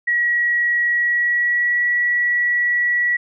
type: tone with pitch glide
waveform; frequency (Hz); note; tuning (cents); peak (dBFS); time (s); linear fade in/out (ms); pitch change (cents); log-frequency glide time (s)
sine; 1916 to 1937.1; A#6 to B6; +47 to -34; -15; 0.07-3.17; 10; +19; 0.88-1.86
effects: none